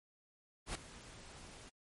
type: noise with ADSR envelope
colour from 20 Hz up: pink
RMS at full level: -38 dBFS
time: 0.66-1.7 s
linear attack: 91 ms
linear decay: 4 ms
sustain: -16 dB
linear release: 18 ms
effects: MP3 48 kbps